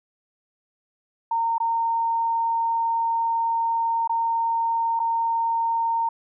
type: tone with dropouts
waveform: sine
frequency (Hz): 918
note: A#5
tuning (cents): -27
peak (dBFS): -20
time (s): 1.31-6.09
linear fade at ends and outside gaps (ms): 5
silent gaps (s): 1.582-1.601 / 4.076-4.094 / 4.994-4.999
effects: none